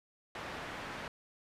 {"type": "low-pass noise", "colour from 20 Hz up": "white", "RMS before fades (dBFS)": -43, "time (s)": [0.35, 1.08], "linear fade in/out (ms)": 2, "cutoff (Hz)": 1800, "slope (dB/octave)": 12, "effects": ["resampled to 32000 Hz"]}